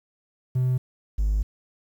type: tone pair in turn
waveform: triangle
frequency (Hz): 127.6 / 51.45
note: C3 / G#1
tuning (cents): -43 / -16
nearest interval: octave + major third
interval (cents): 1573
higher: first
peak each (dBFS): -17 / -17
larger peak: neither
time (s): 0.55-0.78 / 1.18-1.43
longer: second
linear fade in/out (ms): 10
effects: tanh soft clip ceiling -14 dBFS + 9-bit